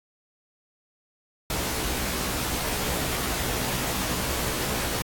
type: noise with comb filter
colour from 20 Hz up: pink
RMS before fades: -28 dBFS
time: 1.5-5.02 s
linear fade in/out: 2 ms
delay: 16 ms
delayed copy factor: +1
effects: AAC 64 kbps